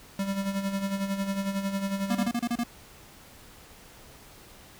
square tone with tremolo, 196.2 Hz, G3, 2 cents sharp, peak -26 dBFS, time 0.19-2.28 s, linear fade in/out 2 ms, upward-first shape sine, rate 11 Hz, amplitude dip 60%
square tone bursts, 237.2 Hz, A#3, 30 cents sharp, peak -26 dBFS, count 7, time 2.1-2.637 s, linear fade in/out 5 ms, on 51 ms, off 30 ms
effects pink hiss -51 dBFS RMS until 4.79 s

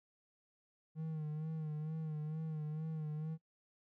triangle tone with vibrato, 155.56 Hz, D#3, in tune, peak -36 dBFS, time 0.95-3.38 s, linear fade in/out 50 ms, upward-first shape sine, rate 2.2 Hz, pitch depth 49 cents each way, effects noise-tail reverb RT60 0.1 s tail -23 dB re dry

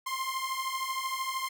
sawtooth beating tone pair, 1046.5 / 1059.5 Hz, C6 / C6, 0 / +21 cents, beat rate 13 Hz, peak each -31 / -30 dBFS, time 0.06-1.49 s, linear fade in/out 10 ms, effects none

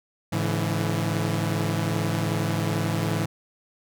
sawtooth tone cluster, 106.8 / 143.3 / 165.8 Hz, G#2 / D3 / E3, +49 / -42 / +10 cents, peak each -23 / -26 / -23 dBFS, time 0.32-3.26 s, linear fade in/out 10 ms, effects none

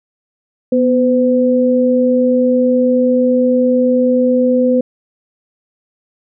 sine tone pair together, 246.9 / 508 Hz, B3 / B4, 0 / +49 cents, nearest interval octave, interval 1249 cents, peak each -12 dBFS, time 0.72-4.81 s, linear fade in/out 5 ms, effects none

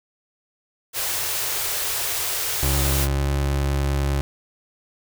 white band-stop noise, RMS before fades -25 dBFS, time 0.93-3.08 s, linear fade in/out 50 ms, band 140 to 340 Hz, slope 48 dB/octave
30% pulse tone with pitch glide, 68.4 to 69.64 Hz, C#2 to C#2, -23 to +9 cents, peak -17 dBFS, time 2.63-4.21 s, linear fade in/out 0 ms, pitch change +32 cents, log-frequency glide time 2.89-3.29 s
effects none

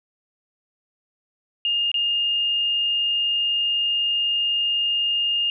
sine tone with dropouts, 2828 Hz, F7, 21 cents sharp, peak -19 dBFS, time 1.65-5.5 s, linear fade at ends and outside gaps 1 ms, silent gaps 1.916-1.942 s, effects none

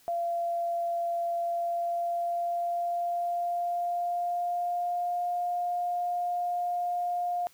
sine tone with pitch glide, 686 to 706.9 Hz, F5 to F5, -31 to +21 cents, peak -27 dBFS, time 0.08-7.47 s, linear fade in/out 0 ms, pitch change +52 cents, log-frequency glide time 1.35-5.28 s, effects white hiss -60 dBFS RMS until 7.53 s

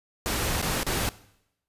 pink noise with dropouts, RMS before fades -27 dBFS, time 0.26-1.09 s, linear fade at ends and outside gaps 0 ms, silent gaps 0.616-0.626 / 0.832-0.866 s, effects noise-tail reverb RT60 0.8 s tail -19 dB re dry + resampled to 32000 Hz

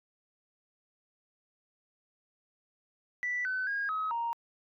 sine tone with pitch steps, 1970 / 1515 / 1631 / 1275 / 933 Hz, B6 / F#6 / G#6 / D#6 / A#5, -5 / +40 / -32 / +42 / +1 cents, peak -29 dBFS, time 3.23-4.33 s, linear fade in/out 0 ms, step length 220 ms, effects tanh soft clip ceiling -25 dBFS

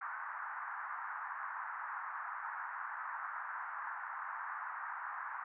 pink band-pass noise, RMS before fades -43 dBFS, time 0.01-5.44 s, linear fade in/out 5 ms, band 900 to 1700 Hz, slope 48 dB/octave, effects none

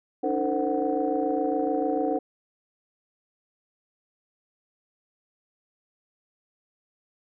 sine tone cluster, 284.9 / 311.9 / 454.1 / 520 / 742 Hz, C#4 / D#4 / A#4 / C5 / F#5, +48 / +4 / -45 / -11 / +5 cents, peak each -29 dBFS, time 0.23-2.19 s, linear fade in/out 10 ms, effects tanh soft clip ceiling -13 dBFS

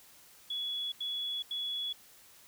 sine tone bursts, 3384 Hz, G#7, 32 cents sharp, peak -33 dBFS, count 3, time 0.5-1.928 s, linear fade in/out 5 ms, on 420 ms, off 84 ms, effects white hiss -58 dBFS RMS until 2.47 s

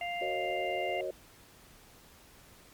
harmonic tone, 698.5 Hz, F5, in tune, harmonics 1 / 3 / 4, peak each -35 / -38 / -42 dBFS, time 0.01-1.01 s, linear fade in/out 2 ms
sine chord, D# minor seventh, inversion first, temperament equal with one note detuned, 370 / 466.2 / 545.8 / 622.3 Hz, F#4 / A#4 / C#5 / D#5, 0 / 0 / -27 / 0 cents, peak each -38 / -42 / -37 / -38 dBFS, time 0.21-1.11 s, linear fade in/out 5 ms
effects pink hiss -57 dBFS RMS until 2.73 s + MP3 96 kbps

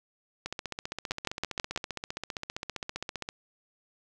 two click trains, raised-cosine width 0.2 ms, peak -12 / -17 dBFS, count 5 / 44, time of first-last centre 1.11-1.761 / 0.46-3.289 s, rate 6.14 / 15.2 Hz, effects none

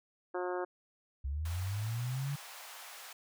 harmonic tone, 180 Hz, F#3, 47 cents flat, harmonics 2 / 3 / 4 / 5 / 6 / 7 / 8 / 9, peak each -36 / -40 / -42 / -44 / -46 / -47 / -48 / -49 dBFS, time 0.34-0.65 s, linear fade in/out 10 ms
sine linear sweep, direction up, 65.41 to 145.1 Hz, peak -33 dBFS, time 1.24-2.36 s, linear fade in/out 10 ms
pink high-pass noise, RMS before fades -49 dBFS, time 1.45-3.13 s, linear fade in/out 5 ms, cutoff 700 Hz, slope 24 dB/octave
effects none

